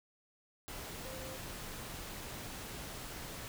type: tone in noise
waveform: sine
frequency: 524 Hz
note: C5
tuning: 2 cents sharp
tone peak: -48 dBFS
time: 1.05-1.37 s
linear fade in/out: 0 ms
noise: pink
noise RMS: -45 dBFS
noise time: 0.68-3.48 s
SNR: -6 dB
effects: none

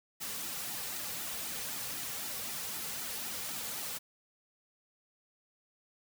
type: noise with flanger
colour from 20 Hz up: white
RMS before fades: -39 dBFS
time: 0.2-3.99 s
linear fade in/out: 20 ms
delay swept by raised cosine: 1.8 to 3.2 ms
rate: 3.9 Hz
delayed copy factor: -0.65
effects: none

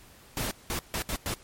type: noise bursts at uneven times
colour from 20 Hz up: pink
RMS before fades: -31 dBFS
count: 5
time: 0.37-0.51 / 0.7-0.79 / 0.94-1.02 / 1.09-1.16 / 1.26-1.34 s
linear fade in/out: 0 ms
effects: pink hiss -54 dBFS RMS until 1.43 s + MP3 64 kbps

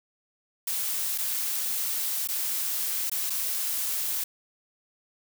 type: noise with dropouts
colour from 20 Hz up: blue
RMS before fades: -29 dBFS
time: 0.67-4.24 s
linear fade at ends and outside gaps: 5 ms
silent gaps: 1.179-1.183 / 2.275-2.286 / 3.098-3.115 / 3.298-3.302 s
effects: none

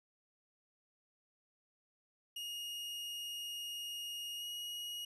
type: tone with pitch glide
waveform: 40% pulse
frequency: 2863 to 2891 Hz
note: F7 to F#7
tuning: +42 to -41 cents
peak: -40 dBFS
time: 2.36-5.05 s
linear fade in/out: 5 ms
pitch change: +17 cents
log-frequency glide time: 4.38-4.44 s
effects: resampled to 32000 Hz + 13-bit

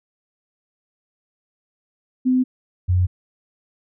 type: tone pair in turn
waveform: sine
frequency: 255.3 / 90.55 Hz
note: C4 / F#2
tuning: -42 / -37 cents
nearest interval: octave + tritone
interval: 1795 cents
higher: first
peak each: -14 dBFS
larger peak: neither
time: 2.25-2.44 / 2.88-3.07 s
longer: neither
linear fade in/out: 20 ms
effects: none

